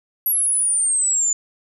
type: exponential sweep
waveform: sine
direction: down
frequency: 11600 to 6990 Hz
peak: -16 dBFS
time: 0.26-1.33 s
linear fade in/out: 2 ms
effects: none